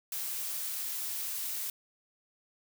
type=noise; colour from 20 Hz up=blue; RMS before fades=-36 dBFS; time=0.12-1.7 s; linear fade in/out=2 ms; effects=none